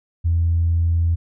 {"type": "tone", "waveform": "sine", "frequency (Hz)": 84, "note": "E2", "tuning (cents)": 33, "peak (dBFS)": -14, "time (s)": [0.24, 1.16], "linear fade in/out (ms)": 20, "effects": ["tanh soft clip ceiling -10 dBFS"]}